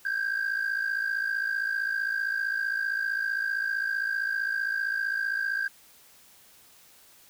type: tone pair together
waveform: sine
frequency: 1563.6 / 1619 Hz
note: G6 / G#6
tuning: -5 / -45 cents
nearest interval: minor second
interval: 60 cents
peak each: -27 dBFS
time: 0.05-5.68 s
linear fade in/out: 5 ms
effects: tanh soft clip ceiling -23 dBFS + white hiss -56 dBFS RMS until 7.29 s